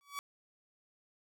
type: tone with exponential growth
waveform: sawtooth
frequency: 1139 Hz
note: C#6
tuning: 47 cents sharp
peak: -31 dBFS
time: 0.01-0.19 s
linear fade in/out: 0 ms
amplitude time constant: 39 ms
effects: none